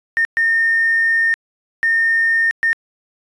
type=tone bursts at uneven times; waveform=triangle; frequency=1824 Hz; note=A#6; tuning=38 cents flat; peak=-9 dBFS; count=4; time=0.17-0.25 / 0.37-1.34 / 1.83-2.51 / 2.63-2.73 s; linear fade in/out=0 ms; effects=tanh soft clip ceiling -10 dBFS + resampled to 22050 Hz